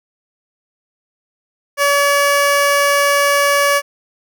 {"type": "tone", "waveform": "15% pulse", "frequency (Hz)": 569, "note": "C#5", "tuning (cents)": 45, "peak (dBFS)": -5, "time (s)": [1.77, 3.82], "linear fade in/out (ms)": 50, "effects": []}